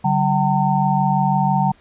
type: tone cluster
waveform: sine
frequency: 144.8 / 190.8 / 764 / 908 Hz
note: D3 / G3 / G5 / A#5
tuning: -24 / -47 / -45 / -46 cents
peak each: -20 dBFS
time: 0.04-1.72 s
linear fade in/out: 10 ms
effects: pink hiss -53 dBFS RMS until 1.8 s + resampled to 8000 Hz